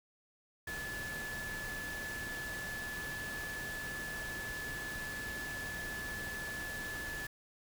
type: tone in noise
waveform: sine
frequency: 1726 Hz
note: A6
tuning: 34 cents flat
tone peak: -40 dBFS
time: 0.67-7.27 s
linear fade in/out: 5 ms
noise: pink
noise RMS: -45 dBFS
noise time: 0.67-7.27 s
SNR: +2 dB
effects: none